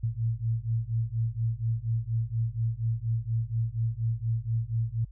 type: beating tone pair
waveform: sine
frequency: 111.8 / 116 Hz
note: A2 / A#2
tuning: +28 / -8 cents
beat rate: 4.2 Hz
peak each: -29 dBFS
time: 0.03-5.05 s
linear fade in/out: 10 ms
effects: added 50 Hz sine -44 dBFS peak until 5.11 s